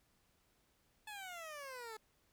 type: exponential sweep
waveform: 15% pulse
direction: down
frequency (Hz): 868 to 427.9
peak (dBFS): -40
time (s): 1.07-1.97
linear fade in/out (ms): 5
effects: pink hiss -75 dBFS RMS until 2.32 s